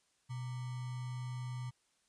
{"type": "tone with sample-and-hold", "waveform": "sine", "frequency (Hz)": 124.8, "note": "B2", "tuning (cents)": 19, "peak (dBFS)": -38, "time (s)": [0.29, 1.71], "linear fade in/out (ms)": 20, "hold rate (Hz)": 1050, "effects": ["white hiss -75 dBFS RMS until 2.08 s", "resampled to 22050 Hz"]}